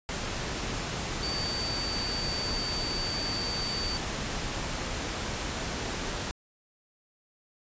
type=tone in noise; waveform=sine; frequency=4589 Hz; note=D8; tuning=41 cents flat; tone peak=-32 dBFS; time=1.23-3.97 s; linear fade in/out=0 ms; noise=pink; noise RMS=-33 dBFS; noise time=0.09-6.31 s; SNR=-2 dB; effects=resampled to 16000 Hz